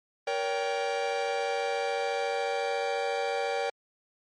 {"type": "chord", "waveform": "45% pulse", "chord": "G diminished", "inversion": "first", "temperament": "just", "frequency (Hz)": [470.4, 564.5, 784], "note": ["Bb4", "Db5", "G5"], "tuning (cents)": [16, 31, 0], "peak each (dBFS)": -32, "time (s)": [0.27, 3.7], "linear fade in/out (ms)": 5, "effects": ["low-pass 5000 Hz 12 dB/octave", "MP3 48 kbps"]}